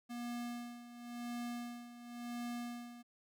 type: tone with tremolo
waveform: square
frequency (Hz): 239.6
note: A#3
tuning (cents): +48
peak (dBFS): -40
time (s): 0.09-3.03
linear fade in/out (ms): 20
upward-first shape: sine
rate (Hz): 0.94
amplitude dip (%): 75
effects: none